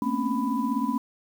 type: tone cluster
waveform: sine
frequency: 221.4 / 238.5 / 262.6 / 278.6 / 994 Hz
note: A3 / A#3 / C4 / C#4 / B5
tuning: +11 / +40 / +6 / +9 / +11 cents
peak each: -30 dBFS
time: 0.02-0.98 s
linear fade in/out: 2 ms
effects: 8-bit